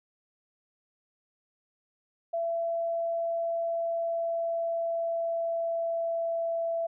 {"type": "tone with pitch glide", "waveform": "sine", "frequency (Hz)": [671, 667.1], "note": ["E5", "E5"], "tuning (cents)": [31, 20], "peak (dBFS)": -27, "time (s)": [2.33, 6.87], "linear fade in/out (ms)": 10, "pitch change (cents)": -11, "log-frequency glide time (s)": [3.55, 6.72], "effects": []}